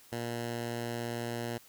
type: tone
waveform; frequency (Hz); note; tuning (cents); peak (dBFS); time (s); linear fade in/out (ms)
10% pulse; 118; A#2; +22; -26; 0.12-1.58; 5
effects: white hiss -58 dBFS RMS until 1.68 s